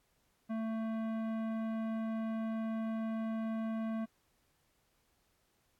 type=tone with tanh clipping; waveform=sine; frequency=222.8 Hz; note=A3; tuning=22 cents sharp; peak=-36 dBFS; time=0.49-4.06 s; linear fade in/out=20 ms; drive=15 dB; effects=pink hiss -75 dBFS RMS until 5.79 s + AAC 64 kbps